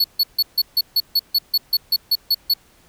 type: tone bursts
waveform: square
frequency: 4405 Hz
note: C#8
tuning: 12 cents flat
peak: -14 dBFS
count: 14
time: 0-2.538 s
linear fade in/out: 5 ms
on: 42 ms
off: 150 ms
effects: pink hiss -54 dBFS RMS until 2.88 s